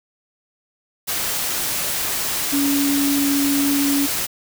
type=tone in noise; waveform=sine; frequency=281.6 Hz; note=C#4; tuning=27 cents sharp; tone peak=-17 dBFS; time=2.52-4.07 s; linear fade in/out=20 ms; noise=white; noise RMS=-23 dBFS; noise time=1.07-4.27 s; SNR=+3 dB; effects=none